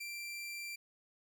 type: tone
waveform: sawtooth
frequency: 2357 Hz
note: D7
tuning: 6 cents sharp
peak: -38 dBFS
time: 0-0.76 s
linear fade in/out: 10 ms
effects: none